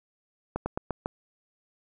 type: slowing click train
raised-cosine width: 1 ms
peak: -15 dBFS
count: 5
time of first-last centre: 0.56-1.059 s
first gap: 100 ms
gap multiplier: 1.15
effects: none